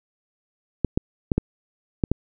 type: clicks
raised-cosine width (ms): 3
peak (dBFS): -6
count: 6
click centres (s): 0.847 / 0.975 / 1.318 / 1.38 / 2.038 / 2.116
effects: none